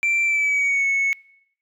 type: tone with pitch glide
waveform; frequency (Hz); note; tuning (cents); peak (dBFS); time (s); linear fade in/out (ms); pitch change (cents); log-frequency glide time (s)
sine; 2349 to 2204; D7 to C#7; 0 to -11; -15; 0.03-1.13; 0; -111; 0.24-0.86
effects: noise-tail reverb RT60 0.8 s tail -26 dB re dry + tanh soft clip ceiling -16 dBFS